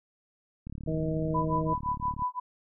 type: click train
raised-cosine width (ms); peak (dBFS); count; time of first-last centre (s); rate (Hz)
5; -27; 57; 0.67-2.221; 36.1
type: harmonic tone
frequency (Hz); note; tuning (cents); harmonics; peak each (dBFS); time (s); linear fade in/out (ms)
158.3; D#3; +30; 1 / 2 / 3 / 4; -30 / -33 / -35 / -36; 0.87-1.74; 10
type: tone with tremolo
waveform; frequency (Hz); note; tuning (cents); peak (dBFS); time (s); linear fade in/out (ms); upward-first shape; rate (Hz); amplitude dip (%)
sine; 995; B5; +13; -25; 1.34-2.4; 10; sine; 5.8; 100
effects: none